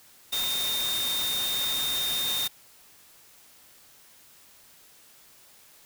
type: tone in noise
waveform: sine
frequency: 3661 Hz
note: A#7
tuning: 32 cents flat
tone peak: -27 dBFS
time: 0.32-2.48 s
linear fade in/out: 10 ms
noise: white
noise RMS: -32 dBFS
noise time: 0.32-2.48 s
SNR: +2 dB
effects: white hiss -55 dBFS RMS until 5.85 s